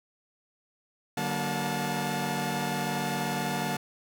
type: tone cluster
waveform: sawtooth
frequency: 147.9 / 189.1 / 235.6 / 719 / 872 Hz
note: D3 / F#3 / A#3 / F#5 / A5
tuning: +13 / +38 / +19 / -50 / -16 cents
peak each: -31 dBFS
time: 1.17-3.77 s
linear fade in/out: 5 ms
effects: none